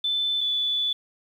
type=tone pair in turn; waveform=sine; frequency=3520 / 3468 Hz; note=A7 / A7; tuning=0 / -26 cents; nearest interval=unison; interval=26 cents; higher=first; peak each=-22 dBFS; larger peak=neither; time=0.04-0.41 / 0.41-0.93 s; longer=second; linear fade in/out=5 ms; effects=9-bit